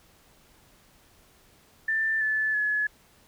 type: tone with pitch steps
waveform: sine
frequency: 1777 / 1739.4 / 1702.6 Hz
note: A6 / A6 / G#6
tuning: +17 / -20 / +43 cents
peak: -23 dBFS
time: 1.88-2.87 s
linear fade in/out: 5 ms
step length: 330 ms
effects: pink hiss -59 dBFS RMS until 3.27 s